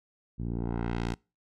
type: tone with low-pass filter sweep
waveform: 10% pulse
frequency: 58.1 Hz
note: A#1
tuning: 5 cents flat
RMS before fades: -32 dBFS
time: 0.38-1.15 s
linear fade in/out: 20 ms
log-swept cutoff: 170 to 8600 Hz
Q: 0.77
effects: noise-tail reverb RT60 0.3 s tail -26 dB re dry